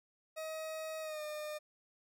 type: tone with pitch glide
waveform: 40% pulse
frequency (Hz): 633 to 605.5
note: D#5 to D#5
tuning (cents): +30 to -47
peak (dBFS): -39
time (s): 0.36-1.59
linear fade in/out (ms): 20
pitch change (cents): -77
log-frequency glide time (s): 1.01-1.22
effects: none